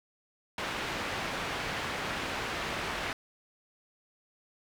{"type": "low-pass noise", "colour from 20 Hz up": "white", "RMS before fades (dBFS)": -35, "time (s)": [0.58, 3.13], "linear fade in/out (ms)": 2, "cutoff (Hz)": 2300, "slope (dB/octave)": 12, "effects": []}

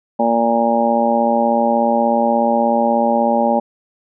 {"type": "harmonic tone", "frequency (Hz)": 116.54, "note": "A#2", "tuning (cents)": 0, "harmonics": [2, 3, 4, 5, 6, 7, 8], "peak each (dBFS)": [-18, -27, -25, -17, -29, -17, -25], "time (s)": [0.19, 3.6], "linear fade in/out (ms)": 10, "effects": []}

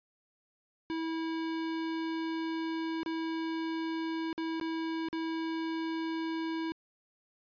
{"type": "tone with dropouts", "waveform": "square", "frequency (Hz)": 325, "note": "E4", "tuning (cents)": -24, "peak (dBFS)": -33, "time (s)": [0.9, 6.72], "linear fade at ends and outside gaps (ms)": 0, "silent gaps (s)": [[3.032, 3.061], [4.329, 4.379], [4.599, 4.612], [5.086, 5.129]], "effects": ["resampled to 11025 Hz"]}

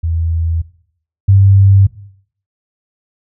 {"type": "tone pair in turn", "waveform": "sine", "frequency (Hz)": [82.41, 98], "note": ["E2", "G2"], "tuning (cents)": [0, 0], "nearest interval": "minor third", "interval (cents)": 300, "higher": "second", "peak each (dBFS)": [-13, -4], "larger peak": "second", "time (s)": [[0.03, 0.62], [1.28, 1.87]], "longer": "neither", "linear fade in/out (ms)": 10, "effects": ["noise-tail reverb RT60 0.6 s tail -17 dB re dry"]}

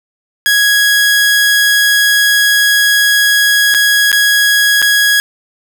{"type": "tone with dropouts", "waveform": "sawtooth", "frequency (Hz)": 1661.2, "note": "G#6", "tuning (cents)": 0, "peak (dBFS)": -4, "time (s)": [0.46, 5.2], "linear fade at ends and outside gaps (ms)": 0, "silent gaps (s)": [[3.741, 3.747], [4.117, 4.128], [4.818, 4.825]], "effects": []}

